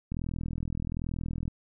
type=click train; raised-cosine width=5 ms; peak=-21 dBFS; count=57; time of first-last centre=0.12-1.479 s; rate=41.2 Hz; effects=none